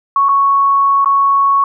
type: tone with dropouts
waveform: sine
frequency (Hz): 1108.7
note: C#6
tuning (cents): 0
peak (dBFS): -8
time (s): 0.16-1.64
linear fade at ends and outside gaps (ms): 2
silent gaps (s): 0.286-0.29 / 1.046-1.058
effects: none